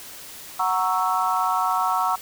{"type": "chord", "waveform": "sine", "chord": "F# dominant seventh", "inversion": "none", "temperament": "equal", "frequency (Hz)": [740, 932.3, 1108.7, 1318.5], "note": ["F#5", "A#5", "C#6", "E6"], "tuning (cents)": [0, 0, 0, 0], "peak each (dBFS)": -25, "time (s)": [0.59, 2.16], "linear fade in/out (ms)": 10, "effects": ["white hiss -40 dBFS RMS until 2.21 s"]}